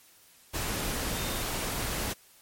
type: tone in noise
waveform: sine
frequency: 3646 Hz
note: A#7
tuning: 39 cents flat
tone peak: -43 dBFS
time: 1.12-1.43 s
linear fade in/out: 20 ms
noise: pink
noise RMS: -32 dBFS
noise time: 0.53-2.14 s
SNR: -14 dB
effects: white hiss -58 dBFS RMS until 2.41 s + MP3 64 kbps